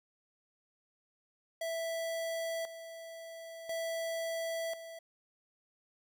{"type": "tone with tremolo", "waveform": "square", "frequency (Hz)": 659.3, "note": "E5", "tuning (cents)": 0, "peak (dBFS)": -35, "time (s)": [1.61, 4.99], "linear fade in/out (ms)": 5, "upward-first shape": "square", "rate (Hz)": 0.48, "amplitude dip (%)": 70, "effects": []}